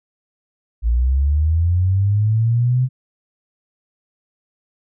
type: linear sweep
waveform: sine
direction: up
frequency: 55 to 130 Hz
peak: -13 dBFS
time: 0.82-2.89 s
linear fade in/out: 50 ms
effects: none